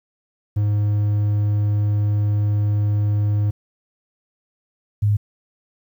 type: tone pair in turn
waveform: triangle / sine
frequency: 103.83 / 103.83 Hz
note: G#2 / G#2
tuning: 0 / 0 cents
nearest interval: unison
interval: 0 cents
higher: neither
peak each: -14 dBFS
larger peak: neither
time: 0.56-3.51 / 5.02-5.17 s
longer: first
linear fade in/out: 10 ms
effects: 9-bit